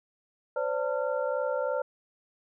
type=tone cluster; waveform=sine; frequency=513 / 576 / 901 / 1380 Hz; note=C5 / D5 / A5 / F6; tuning=-34 / -34 / +41 / -21 cents; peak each=-30 / -30 / -37 / -37 dBFS; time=0.56-1.82 s; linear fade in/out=5 ms; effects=none

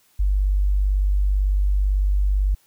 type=tone; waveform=sine; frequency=49 Hz; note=G1; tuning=in tune; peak=-16 dBFS; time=0.19-2.55 s; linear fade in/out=10 ms; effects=white hiss -60 dBFS RMS until 2.66 s

